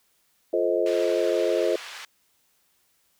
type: chord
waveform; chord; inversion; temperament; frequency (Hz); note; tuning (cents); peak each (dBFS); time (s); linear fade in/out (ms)
sine; F dominant seventh; none; just; 349.2 / 436.5 / 523.8 / 628.6; F4 / A4 / C5 / Eb5; 0 / -14 / +2 / +18; -26; 0.53-1.76; 5
type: band-pass noise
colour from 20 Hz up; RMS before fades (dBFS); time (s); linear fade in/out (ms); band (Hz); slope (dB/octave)
white; -40; 0.86-2.05; 2; 1000 to 3500; 12
effects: white hiss -67 dBFS RMS until 3.19 s